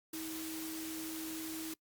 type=tone in noise; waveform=sine; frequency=319.9 Hz; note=D#4; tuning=48 cents sharp; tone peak=-41 dBFS; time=0.13-1.74 s; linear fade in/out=5 ms; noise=white; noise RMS=-45 dBFS; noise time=0.13-1.74 s; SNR=+1 dB; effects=noise-tail reverb RT60 0.1 s tail -23 dB re dry + Opus 48 kbps